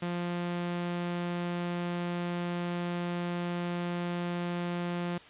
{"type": "tone", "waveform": "sawtooth", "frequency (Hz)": 174.61, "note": "F3", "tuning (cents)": 0, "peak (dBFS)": -27, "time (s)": [0.02, 5.18], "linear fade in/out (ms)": 5, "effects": ["white hiss -52 dBFS RMS until 5.29 s", "resampled to 8000 Hz"]}